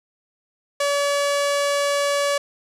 sawtooth tone with low-pass filter, 570 Hz, C#5, 48 cents sharp, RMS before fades -21 dBFS, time 0.8-2.38 s, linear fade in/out 5 ms, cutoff 8900 Hz, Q 1.1, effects none

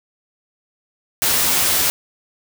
white noise with comb filter, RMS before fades -17 dBFS, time 1.22-1.9 s, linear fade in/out 0 ms, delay 12 ms, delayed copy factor +0.5, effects none

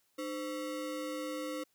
square ring-modulated tone, 409.9 Hz, G#4, 23 cents flat, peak -34 dBFS, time 0.18-1.64 s, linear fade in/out 10 ms, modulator 107 Hz, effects white hiss -74 dBFS RMS until 1.74 s

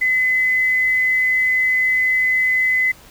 sine tone with quantisation, 2026 Hz, B6, 44 cents sharp, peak -14 dBFS, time 0.01-2.92 s, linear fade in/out 10 ms, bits 7, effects pink hiss -45 dBFS RMS until 3.1 s

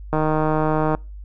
click train, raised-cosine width 1 ms, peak -7 dBFS, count 128, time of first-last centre 0.13-0.949 s, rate 155 Hz, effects noise-tail reverb RT60 0.3 s tail -26 dB re dry + added 50 Hz sine -33 dBFS peak until 1.24 s

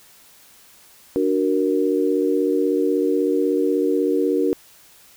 sine chord, D augmented, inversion none, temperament equal, 293.7 / 370 / 466.2 Hz, D4 / F#4 / A#4, 0 / 0 / 0 cents, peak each -21 dBFS, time 1.16-4.53 s, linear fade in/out 0 ms, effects white hiss -50 dBFS RMS until 5.16 s

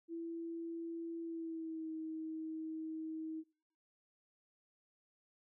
sine tone with pitch glide, 333.1 to 317.9 Hz, E4 to D#4, +18 to +37 cents, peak -40 dBFS, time 0.08-3.44 s, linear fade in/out 50 ms, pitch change -81 cents, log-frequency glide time 1.21-1.91 s, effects noise-tail reverb RT60 0.7 s tail -26 dB re dry

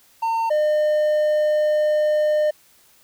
triangle tone pair in turn, 908 / 606 Hz, A#5 / D#5, -46 / -46 cents, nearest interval perfect fifth, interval 700 cents, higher first, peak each -17 / -14 dBFS, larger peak second, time 0.22-0.5 / 0.5-2.51 s, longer second, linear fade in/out 10 ms, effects white hiss -55 dBFS RMS until 3.03 s

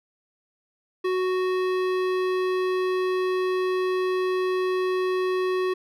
sine tone with hard clipping, 370 Hz, F#4, in tune, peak -24 dBFS, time 1.04-5.74 s, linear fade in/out 10 ms, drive 16 dB, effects none

